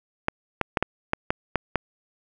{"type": "clicks", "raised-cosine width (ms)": 0.5, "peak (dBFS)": -6, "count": 8, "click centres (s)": [0.284, 0.613, 0.772, 0.826, 1.134, 1.305, 1.557, 1.757], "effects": []}